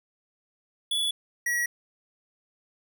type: tone pair in turn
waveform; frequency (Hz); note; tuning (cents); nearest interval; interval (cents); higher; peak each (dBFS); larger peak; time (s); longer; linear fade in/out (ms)
square; 3425 / 1918.4; A7 / A#6; -47 / +49; minor seventh; 1004; first; -25; neither; 0.91-1.11 / 1.46-1.66; neither; 5
effects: none